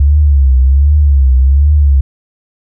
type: tone with vibrato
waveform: sine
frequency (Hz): 69.2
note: C#2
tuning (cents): -2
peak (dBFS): -4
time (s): 0-2.01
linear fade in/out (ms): 5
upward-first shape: triangle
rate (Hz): 1.3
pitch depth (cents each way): 150
effects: none